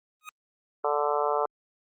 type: tone with exponential growth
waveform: 25% pulse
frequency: 1250 Hz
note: D#6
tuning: 8 cents sharp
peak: -30 dBFS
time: 0.21-0.29 s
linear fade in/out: 1 ms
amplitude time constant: 17 ms
type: harmonic tone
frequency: 146.83 Hz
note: D3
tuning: in tune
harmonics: 3 / 4 / 5 / 6 / 7 / 8 / 9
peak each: -29 / -30 / -31 / -32 / -32 / -33 / -34 dBFS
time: 0.84-1.46 s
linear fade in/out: 5 ms
effects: Opus 32 kbps